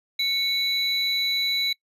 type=tone pair together; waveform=triangle; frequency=2217 / 3950 Hz; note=C#7 / B7; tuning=0 / 0 cents; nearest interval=minor seventh; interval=1000 cents; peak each=-26 / -21 dBFS; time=0.19-1.73 s; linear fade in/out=5 ms; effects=noise-tail reverb RT60 0.1 s tail -24 dB re dry + resampled to 32000 Hz